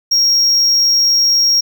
triangle tone, 5588 Hz, F8, in tune, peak -8 dBFS, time 0.11-1.61 s, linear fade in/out 10 ms, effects none

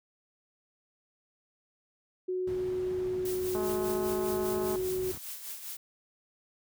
sine tone with pitch glide, 368 to 371 Hz, F#4 to F#4, -9 to +5 cents, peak -29 dBFS, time 2.28-5.12 s, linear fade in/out 10 ms, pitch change +14 cents, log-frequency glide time 3.25-4.93 s
brown noise, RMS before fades -39 dBFS, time 2.47-5.18 s, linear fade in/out 5 ms
blue noise with tremolo, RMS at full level -39 dBFS, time 3.25-5.77 s, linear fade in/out 5 ms, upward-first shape sine, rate 5 Hz, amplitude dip 55%
click train, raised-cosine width 1 ms, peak -24 dBFS, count 257, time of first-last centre 3.55-4.758 s, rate 212 Hz
effects high-pass 80 Hz 12 dB/octave

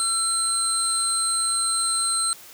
sine tone cluster, 1349 / 4109 / 8490 Hz, E6 / C8 / C9, +40 / -32 / +24 cents, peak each -29 / -27 / -22 dBFS, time 0-2.33 s, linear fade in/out 0 ms, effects white hiss -45 dBFS RMS until 2.53 s + high-pass 60 Hz 12 dB/octave

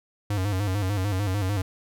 square tone with vibrato, 98 Hz, G2, in tune, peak -24 dBFS, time 0.3-1.62 s, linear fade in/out 5 ms, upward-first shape square, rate 6.7 Hz, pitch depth 88 cents each way, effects none

